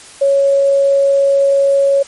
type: tone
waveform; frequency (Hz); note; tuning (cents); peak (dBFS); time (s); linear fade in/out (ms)
sine; 554.4; C#5; 0; -8; 0.21-2.03; 10
effects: white hiss -37 dBFS RMS until 2.07 s + MP3 48 kbps